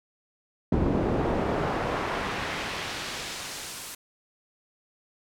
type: noise with band-pass filter sweep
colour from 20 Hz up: brown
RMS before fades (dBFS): -29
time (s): 0.72-3.95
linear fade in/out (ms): 5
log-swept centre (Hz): 310 to 11000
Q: 0.73
effects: none